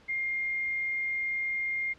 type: tone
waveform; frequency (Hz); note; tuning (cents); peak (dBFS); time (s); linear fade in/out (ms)
sine; 2119; C7; +21; -28; 0.08-1.94; 20
effects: pink hiss -58 dBFS RMS until 1.98 s + low-pass 4000 Hz 12 dB/octave